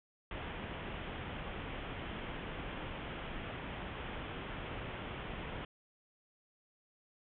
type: low-pass noise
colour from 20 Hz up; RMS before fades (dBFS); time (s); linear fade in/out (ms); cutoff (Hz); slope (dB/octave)
pink; -43; 0.31-5.65; 2; 3400; 96
effects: none